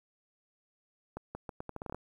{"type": "accelerating click train", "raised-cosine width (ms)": 1, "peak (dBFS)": -25, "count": 11, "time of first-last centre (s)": [1.17, 1.946], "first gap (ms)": 180, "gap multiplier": 0.79, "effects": ["10-bit"]}